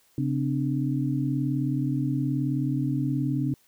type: tone cluster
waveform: sine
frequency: 136.1 / 257.9 / 296.8 Hz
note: C#3 / C4 / D4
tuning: -31 / -25 / +18 cents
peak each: -26 / -29 / -29 dBFS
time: 0.18-3.54 s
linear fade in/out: 2 ms
effects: white hiss -63 dBFS RMS until 3.67 s